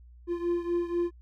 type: beating tone pair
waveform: triangle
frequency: 345.2 / 349.3 Hz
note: F4 / F4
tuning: -20 / 0 cents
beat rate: 4.1 Hz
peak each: -26 / -30 dBFS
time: 0.27-1.11 s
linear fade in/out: 50 ms
effects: added 60 Hz sine -49 dBFS peak until 1.21 s